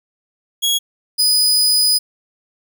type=tone pair in turn; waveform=sawtooth; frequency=3322 / 4977 Hz; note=G#7 / D#8; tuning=0 / 0 cents; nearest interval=perfect fifth; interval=700 cents; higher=second; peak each=-11 / -9 dBFS; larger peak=second; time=0.62-0.79 / 1.18-1.99 s; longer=second; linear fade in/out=20 ms; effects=none